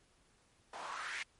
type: noise with band-pass filter sweep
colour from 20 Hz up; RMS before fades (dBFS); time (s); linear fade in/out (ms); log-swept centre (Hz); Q
white; -43; 0.73-1.23; 5; 740 to 2200; 3.4
effects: pink hiss -70 dBFS RMS until 1.39 s + MP3 48 kbps